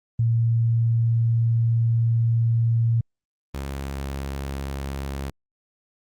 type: tone pair in turn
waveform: sine / sawtooth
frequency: 115.4 / 68.62 Hz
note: A#2 / C#2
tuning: -17 / -17 cents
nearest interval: major sixth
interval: 900 cents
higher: first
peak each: -17 / -24 dBFS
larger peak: first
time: 0.19-3.01 / 3.54-5.3 s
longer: first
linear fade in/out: 5 ms
effects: Opus 32 kbps